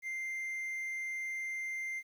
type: tone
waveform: triangle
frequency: 2093 Hz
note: C7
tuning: in tune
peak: -34 dBFS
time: 0.02-2.03 s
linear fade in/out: 50 ms
effects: 11-bit